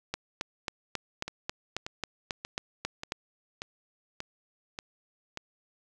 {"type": "two click trains", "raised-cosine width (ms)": 0.2, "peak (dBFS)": [-19, -14], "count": [8, 12], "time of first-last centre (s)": [[1.28, 5.374], [0.14, 3.121]], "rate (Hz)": [1.71, 3.69], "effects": []}